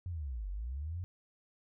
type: linear two-way sweep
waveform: sine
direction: down then up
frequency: 93 to 44.9 to 93 Hz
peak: -36 dBFS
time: 0.06-1.04 s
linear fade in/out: 0 ms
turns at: 0.49 s
effects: none